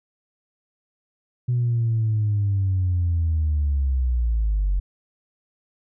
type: linear sweep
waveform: sine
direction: down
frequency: 123.9 to 45.22 Hz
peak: -17 dBFS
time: 1.48-4.8 s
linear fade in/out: 10 ms
effects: tanh soft clip ceiling -15 dBFS